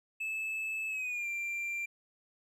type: tone with pitch glide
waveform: triangle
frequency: 2613 to 2369 Hz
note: E7 to D7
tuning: -16 to +14 cents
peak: -32 dBFS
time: 0.2-1.86 s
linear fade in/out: 10 ms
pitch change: -170 cents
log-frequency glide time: 0.88-1.27 s
effects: none